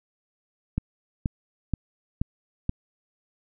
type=click train; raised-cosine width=5 ms; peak=-12 dBFS; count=5; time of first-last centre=0.78-2.694 s; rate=2.09 Hz; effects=none